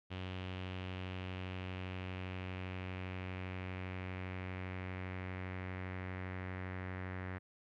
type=tone with low-pass filter sweep; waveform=sawtooth; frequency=92.5 Hz; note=F#2; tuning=in tune; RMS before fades=-43 dBFS; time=0.1-7.39 s; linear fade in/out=20 ms; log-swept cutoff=3000 to 1900 Hz; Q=3.3; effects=none